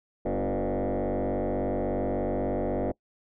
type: tone with frequency modulation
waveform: sine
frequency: 120 Hz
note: B2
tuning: 49 cents flat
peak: -23 dBFS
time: 0.25-2.92 s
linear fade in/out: 10 ms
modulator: 96.5 Hz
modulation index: 6
effects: noise-tail reverb RT60 0.1 s tail -23 dB re dry + tanh soft clip ceiling -24 dBFS